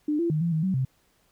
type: tone with pitch steps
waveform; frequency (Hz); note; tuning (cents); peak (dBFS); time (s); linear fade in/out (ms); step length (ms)
sine; 299.4 / 339.5 / 154 / 169.6 / 158 / 188.8 / 131.1; D4 / F4 / D#3 / E3 / D#3 / F#3 / C3; +33 / -49 / -17 / +50 / +27 / +35 / +4; -22; 0.08-0.85; 5; 110
effects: pink hiss -66 dBFS RMS until 1.31 s